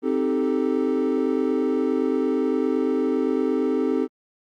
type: chord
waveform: triangle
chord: A half-diminished seventh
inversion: first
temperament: equal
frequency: 261.6 / 311.1 / 392 / 440 Hz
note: C4 / Eb4 / G4 / A4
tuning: 0 / 0 / 0 / 0 cents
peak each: -22 / -24 / -24 / -24 dBFS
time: 0.02-4.08 s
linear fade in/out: 50 ms
effects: Opus 32 kbps